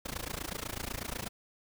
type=noise with amplitude modulation; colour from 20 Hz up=pink; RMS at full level=-35 dBFS; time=0.05-1.29 s; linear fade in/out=10 ms; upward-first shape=sine; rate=28.1 Hz; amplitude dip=95%; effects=none